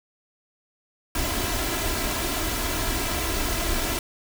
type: noise with comb filter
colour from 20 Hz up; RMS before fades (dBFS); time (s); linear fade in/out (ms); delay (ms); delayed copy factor
pink; -26; 1.15-3.99; 2; 3; +0.6
effects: none